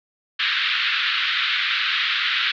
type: band-pass noise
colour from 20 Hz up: white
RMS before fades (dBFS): -22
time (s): 0.39-2.52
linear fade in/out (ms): 10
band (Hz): 1300 to 3900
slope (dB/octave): 48
effects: none